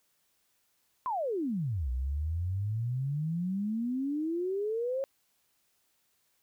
sine exponential two-way sweep, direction down then up, 1064 to 60.6 to 551 Hz, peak -29 dBFS, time 1.06-5.04 s, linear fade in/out 0 ms, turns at 1.9 s, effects white hiss -73 dBFS RMS until 6.42 s

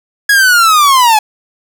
45% pulse linear sweep, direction down, 1674 to 834 Hz, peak -5 dBFS, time 0.29-1.19 s, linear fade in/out 5 ms, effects none

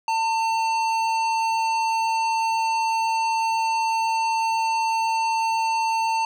sine tone with hard clipping, 899 Hz, A5, 37 cents sharp, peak -22 dBFS, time 0.08-6.25 s, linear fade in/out 2 ms, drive 13 dB, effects none

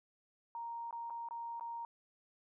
sine tone with dropouts, 932.3 Hz, A#5, in tune, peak -40 dBFS, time 0.55-1.85 s, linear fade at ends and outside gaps 1 ms, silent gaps 0.909-0.927 / 1.099-1.105 / 1.287-1.309 / 1.597-1.609 s, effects none

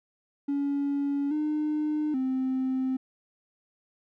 triangle tone with pitch steps, 282.5 / 303.1 / 261 Hz, C#4 / D#4 / C4, +33 / -45 / -4 cents, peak -22 dBFS, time 0.48-2.97 s, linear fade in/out 10 ms, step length 830 ms, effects tanh soft clip ceiling -21 dBFS

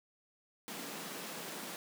pink high-pass noise, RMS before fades -44 dBFS, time 0.68-1.76 s, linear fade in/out 0 ms, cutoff 160 Hz, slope 48 dB/octave, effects none

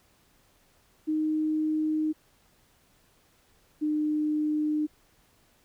sine tone pair in turn, 310 / 303.4 Hz, D#4 / D#4, -6 / -44 cents, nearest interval unison, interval 38 cents, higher first, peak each -24 dBFS, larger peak neither, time 1.07-2.13 / 3.81-4.87 s, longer neither, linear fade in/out 20 ms, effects pink hiss -64 dBFS RMS until 5.64 s

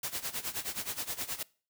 white noise with tremolo, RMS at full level -34 dBFS, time 0.03-1.43 s, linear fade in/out 5 ms, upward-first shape sine, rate 9.5 Hz, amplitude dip 85%, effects noise-tail reverb RT60 0.4 s tail -23 dB re dry

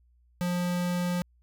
square tone, 177.1 Hz, F3, 24 cents sharp, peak -27 dBFS, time 0.41-1.22 s, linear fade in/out 0 ms, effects added 60 Hz sine -60 dBFS peak until 1.42 s

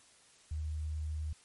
sine tone, 77.1 Hz, D#2, 15 cents flat, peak -34 dBFS, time 0.51-1.33 s, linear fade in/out 5 ms, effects white hiss -62 dBFS RMS until 1.44 s + MP3 48 kbps

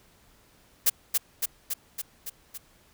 blue noise with echo, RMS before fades -20 dBFS, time 0.86-0.9 s, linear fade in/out 10 ms, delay 280 ms, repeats 6, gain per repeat -3 dB, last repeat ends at 2.58 s, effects pink hiss -60 dBFS RMS until 2.93 s

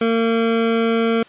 square tone pair together, 228.1 / 456.2 Hz, A#3 / A#4, -37 / -37 cents, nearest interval octave, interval 1200 cents, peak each -19 dBFS, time 0.01-1.23 s, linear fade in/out 5 ms, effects white hiss -46 dBFS RMS until 1.28 s + resampled to 8000 Hz

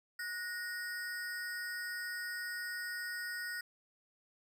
square ring-modulated tone, 1661.2 Hz, G#6, in tune, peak -36 dBFS, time 0.19-3.61 s, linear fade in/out 5 ms, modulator 203 Hz, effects none

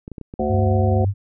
clicks, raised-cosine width 3 ms, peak -20 dBFS, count 8, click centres 0.079 / 0.117 / 0.182 / 0.213 / 0.339 / 0.414 / 0.537 / 0.589 s
harmonic tone, 74.2 Hz, D2, 18 cents sharp, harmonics 1 / 3 / 5 / 7 / 9 / 10, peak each -28 / -24 / -25 / -25 / -29 / -26 dBFS, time 0.39-1.05 s, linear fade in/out 5 ms
sine tone with vibrato, 98 Hz, G2, in tune, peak -16 dBFS, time 0.48-1.14 s, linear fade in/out 50 ms, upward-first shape sine, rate 8.4 Hz, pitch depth 36 cents each way
effects none

